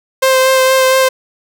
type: tone with vibrato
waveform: sawtooth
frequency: 523.3 Hz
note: C5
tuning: in tune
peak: -4 dBFS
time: 0.22-1.09 s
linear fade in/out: 10 ms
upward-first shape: sine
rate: 4.3 Hz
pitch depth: 14 cents each way
effects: none